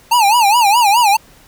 square tone with vibrato, 880 Hz, A5, in tune, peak -9 dBFS, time 0.11-1.17 s, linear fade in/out 10 ms, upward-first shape sine, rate 4.8 Hz, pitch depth 190 cents each way, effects pink hiss -46 dBFS RMS until 1.47 s

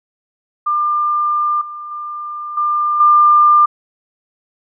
sine tone with level steps, 1197 Hz, D6, 33 cents sharp, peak -13 / -26 / -23 / -13 / -6 dBFS, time 0.66-3.66 s, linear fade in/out 10 ms, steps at 1.61 / 1.91 / 2.57 / 3 s, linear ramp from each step 5 ms, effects none

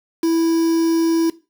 triangle tone with quantisation, 329.6 Hz, E4, in tune, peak -12 dBFS, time 0.23-1.3 s, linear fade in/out 5 ms, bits 5, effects noise-tail reverb RT60 0.3 s tail -18 dB re dry

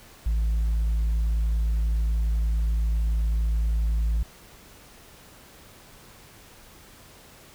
sine tone, 55.1 Hz, A1, 3 cents sharp, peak -18 dBFS, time 0.26-4.23 s, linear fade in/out 5 ms, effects tanh soft clip ceiling -20 dBFS + pink hiss -50 dBFS RMS until 7.54 s

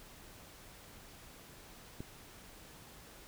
click, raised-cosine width 3 ms, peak -29 dBFS, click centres 2.005 s, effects pink hiss -55 dBFS RMS until 3.27 s

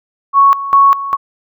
sine tone with tremolo, 1108.7 Hz, C#6, in tune, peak -4 dBFS, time 0.33-1.17 s, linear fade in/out 50 ms, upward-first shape square, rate 2.5 Hz, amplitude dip 80%, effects none

